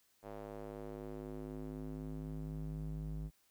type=tone with band-pass filter sweep; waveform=square; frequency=52 Hz; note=G#1; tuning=3 cents sharp; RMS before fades=-44 dBFS; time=0.22-3.31 s; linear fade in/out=50 ms; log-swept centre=620 to 120 Hz; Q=1.5; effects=white hiss -73 dBFS RMS until 3.5 s